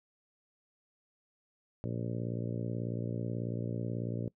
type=harmonic tone; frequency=58.27 Hz; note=A#1; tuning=in tune; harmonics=2 / 3 / 4 / 5 / 6 / 7 / 8 / 9 / 10; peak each=-36 / -40 / -42 / -44 / -46 / -47 / -48 / -49 / -50 dBFS; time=1.84-4.28 s; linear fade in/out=0 ms; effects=noise-tail reverb RT60 0.1 s tail -23 dB re dry